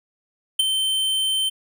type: tone with ADSR envelope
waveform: square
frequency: 3100 Hz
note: G7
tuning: 20 cents flat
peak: -13 dBFS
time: 0.59-1.5 s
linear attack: 7 ms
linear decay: 17 ms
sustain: -7 dB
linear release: 19 ms
effects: none